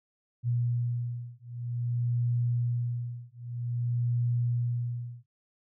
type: beating tone pair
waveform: sine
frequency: 120 / 120.52 Hz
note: B2 / B2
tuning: -49 / -42 cents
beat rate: 0.52 Hz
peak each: -30 dBFS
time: 0.43-5.26 s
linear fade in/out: 50 ms
effects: none